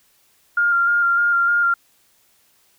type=tone with vibrato; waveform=sine; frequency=1400 Hz; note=F6; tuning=4 cents sharp; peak=-14 dBFS; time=0.57-1.74 s; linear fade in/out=5 ms; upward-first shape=square; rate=3.3 Hz; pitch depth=16 cents each way; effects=white hiss -59 dBFS RMS until 2.78 s